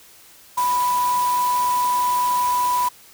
sine tone in noise, 987.8 Hz, B5, in tune, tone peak -17 dBFS, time 0.57-2.89 s, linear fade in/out 10 ms, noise white, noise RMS -31 dBFS, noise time 0.57-2.89 s, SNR +11 dB, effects white hiss -48 dBFS RMS until 3.13 s

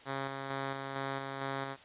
5% pulse tone with tremolo, 136.2 Hz, C#3, 30 cents flat, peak -23 dBFS, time 0.05-1.77 s, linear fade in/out 50 ms, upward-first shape square, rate 2.2 Hz, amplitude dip 35%, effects white hiss -55 dBFS RMS until 1.84 s + resampled to 8000 Hz

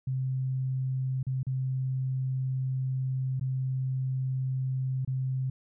sine tone with dropouts, 130.81 Hz, C3, in tune, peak -27 dBFS, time 0.07-5.5 s, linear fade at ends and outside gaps 5 ms, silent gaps 1.23-1.267 / 1.431-1.467 / 3.397-3.41 / 5.049-5.075 s, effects none

